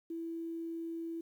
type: tone with quantisation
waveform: sine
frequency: 331.3 Hz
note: E4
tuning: 9 cents sharp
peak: -37 dBFS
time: 0.1-1.21 s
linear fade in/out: 5 ms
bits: 11
effects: none